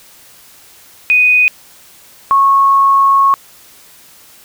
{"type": "tone pair in turn", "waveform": "sine", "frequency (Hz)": [2489, 1098.2], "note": ["D#7", "C#6"], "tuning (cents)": [0, -17], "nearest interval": "octave + major second", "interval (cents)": 1417, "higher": "first", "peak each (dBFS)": -6, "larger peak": "neither", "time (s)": [[1.1, 1.48], [2.31, 3.34]], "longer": "second", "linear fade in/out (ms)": 0, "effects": ["white hiss -42 dBFS RMS until 4.44 s"]}